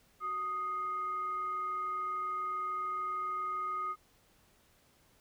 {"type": "tone with frequency modulation", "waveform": "sine", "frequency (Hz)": 1244.5, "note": "D#6", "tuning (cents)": 0, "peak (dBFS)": -33, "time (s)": [0.2, 3.96], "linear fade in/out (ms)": 50, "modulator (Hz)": 873, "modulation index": 0.26, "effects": ["pink hiss -67 dBFS RMS until 5.2 s"]}